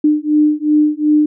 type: beating tone pair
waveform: sine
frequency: 300 / 302.7 Hz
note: D4 / D#4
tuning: +37 / -48 cents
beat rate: 2.7 Hz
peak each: -13 / -13 dBFS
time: 0.04-1.26 s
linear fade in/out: 5 ms
effects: none